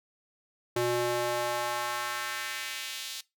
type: tone with high-pass filter sweep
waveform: square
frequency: 120.5 Hz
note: B2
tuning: 42 cents flat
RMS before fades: -32 dBFS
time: 0.76-3.21 s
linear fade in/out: 5 ms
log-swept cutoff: 300 to 3900 Hz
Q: 1.4
effects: noise-tail reverb RT60 0.2 s tail -20 dB re dry